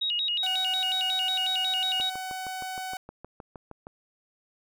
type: tone with vibrato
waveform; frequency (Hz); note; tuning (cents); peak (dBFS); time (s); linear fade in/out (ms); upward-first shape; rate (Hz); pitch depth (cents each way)
sine; 3300; G#7; -12; -25; 0.01-2.1; 10; square; 5.5; 240
type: tone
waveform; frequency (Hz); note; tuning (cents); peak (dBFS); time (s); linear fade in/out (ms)
sawtooth; 750; F#5; +23; -29; 0.43-2.97; 2
type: click train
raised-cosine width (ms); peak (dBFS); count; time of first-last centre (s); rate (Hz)
1; -27; 13; 2-3.869; 6.42
effects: none